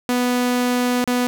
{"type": "tone with dropouts", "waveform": "sawtooth", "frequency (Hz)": 246.9, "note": "B3", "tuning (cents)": 0, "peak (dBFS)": -13, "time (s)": [0.09, 1.27], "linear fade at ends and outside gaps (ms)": 0, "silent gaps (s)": [1.041, 1.076], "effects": []}